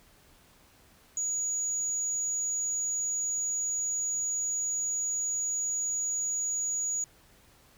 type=tone; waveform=sine; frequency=6810 Hz; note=G#8; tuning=42 cents sharp; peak=-27 dBFS; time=1.17-7.04 s; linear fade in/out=2 ms; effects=tanh soft clip ceiling -24 dBFS + pink hiss -60 dBFS RMS until 7.77 s